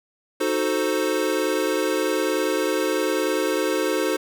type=chord; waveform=square; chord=D# diminished seventh; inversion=none; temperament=equal; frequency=311.1 / 370 / 440 / 523.3 Hz; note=D#4 / F#4 / A4 / C5; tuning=0 / 0 / 0 / 0 cents; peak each=-27 dBFS; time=0.4-4.17 s; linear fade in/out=10 ms; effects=none